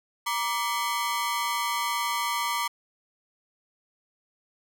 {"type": "ring-modulated tone", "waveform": "sawtooth", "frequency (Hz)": 1059, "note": "C6", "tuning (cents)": 21, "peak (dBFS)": -19, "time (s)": [0.26, 2.68], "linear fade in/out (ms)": 10, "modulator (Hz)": 111, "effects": []}